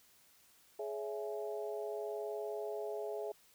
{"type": "harmonic tone with a mistuned harmonic", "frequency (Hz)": 140, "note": "C#3", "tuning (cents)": 18, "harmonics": [3, 4, 5, 6], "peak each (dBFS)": [-40, -46, -43, -50], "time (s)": [0.79, 3.32], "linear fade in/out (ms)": 5, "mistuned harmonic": 5, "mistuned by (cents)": -100, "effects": ["white hiss -66 dBFS RMS until 3.54 s"]}